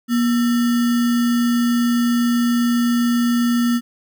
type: tone with sample-and-hold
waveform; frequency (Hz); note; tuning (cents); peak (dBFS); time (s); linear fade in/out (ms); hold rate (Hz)
sine; 238.8; A#3; +42; -14; 0.08-3.81; 50; 1575
effects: none